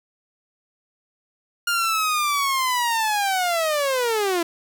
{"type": "linear sweep", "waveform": "sawtooth", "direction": "down", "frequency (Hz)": [1416, 330], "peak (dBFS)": -16, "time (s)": [1.67, 4.43], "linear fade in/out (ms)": 5, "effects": ["8-bit"]}